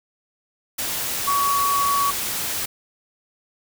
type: tone in noise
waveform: sine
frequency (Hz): 1125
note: C#6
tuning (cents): +25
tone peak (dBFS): -18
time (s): 1.27-2.11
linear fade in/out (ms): 10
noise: white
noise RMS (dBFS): -26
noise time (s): 0.78-2.66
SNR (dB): +5
effects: none